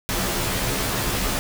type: noise with comb filter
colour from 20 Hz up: pink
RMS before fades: -24 dBFS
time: 0.09-1.39 s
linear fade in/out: 0 ms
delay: 13 ms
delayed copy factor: -0.95
effects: none